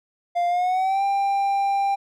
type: tone with pitch glide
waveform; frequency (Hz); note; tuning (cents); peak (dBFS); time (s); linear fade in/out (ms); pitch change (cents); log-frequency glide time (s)
triangle; 698.5 to 793.1; F5 to G5; 0 to +20; -17; 0.35-1.96; 20; +220; 0.48-1.03
effects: none